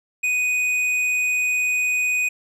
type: tone with hard clipping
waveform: sine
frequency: 2489 Hz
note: D#7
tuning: in tune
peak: -20 dBFS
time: 0.23-2.29 s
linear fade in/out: 10 ms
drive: 7 dB
effects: none